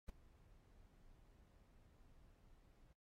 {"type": "noise with ADSR envelope", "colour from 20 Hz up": "brown", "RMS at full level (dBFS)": -44, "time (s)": [0.08, 2.93], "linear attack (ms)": 12, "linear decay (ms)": 10, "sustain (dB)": -23, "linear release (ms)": 3, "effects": ["noise-tail reverb RT60 0.1 s tail -22 dB re dry", "AAC 48 kbps"]}